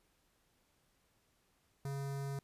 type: tone with notch filter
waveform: square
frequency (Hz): 138.59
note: C#3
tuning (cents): 0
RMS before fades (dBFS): -40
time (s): 1.85-2.39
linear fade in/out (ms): 2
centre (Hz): 2900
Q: 1.1
effects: pink hiss -75 dBFS RMS until 2.43 s + resampled to 32000 Hz